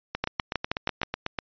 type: two click trains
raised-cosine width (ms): 0.3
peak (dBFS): -12 / -9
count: 11 / 6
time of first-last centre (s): 0.15-1.388 / 0.24-1.032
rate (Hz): 8.08 / 6.31
effects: resampled to 11025 Hz